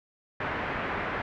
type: low-pass noise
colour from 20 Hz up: white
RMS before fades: -32 dBFS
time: 0.4-1.22 s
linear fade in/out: 5 ms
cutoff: 2000 Hz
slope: 24 dB/octave
effects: none